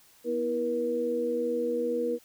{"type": "tone cluster", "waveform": "sine", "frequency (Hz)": [243.7, 326, 478.1], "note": ["B3", "E4", "A#4"], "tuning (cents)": [-23, -19, 44], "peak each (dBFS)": [-34, -35, -27], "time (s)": [0.24, 2.19], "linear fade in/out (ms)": 50, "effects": ["white hiss -59 dBFS RMS until 2.24 s"]}